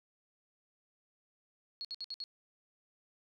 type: tone bursts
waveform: sine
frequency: 4328 Hz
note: C#8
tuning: 42 cents flat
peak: -38 dBFS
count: 5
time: 1.81-2.239 s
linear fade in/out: 0 ms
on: 37 ms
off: 61 ms
effects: none